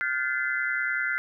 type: tone cluster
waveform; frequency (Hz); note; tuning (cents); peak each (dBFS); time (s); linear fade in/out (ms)
sine; 1412 / 1542 / 1731 / 2042; F6 / G6 / A6 / C7; +19 / -29 / -29 / -43; -29 / -31 / -33 / -30; 0.01-1.18; 0
effects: none